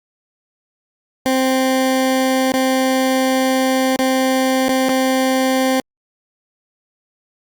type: tone with dropouts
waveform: 20% pulse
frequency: 261.6 Hz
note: C4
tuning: in tune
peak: -9 dBFS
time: 1.26-5.8 s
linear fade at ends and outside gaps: 0 ms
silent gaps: 2.52-2.538 / 3.961-3.99 / 4.683-4.692 / 4.886-4.892 s
effects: Opus 48 kbps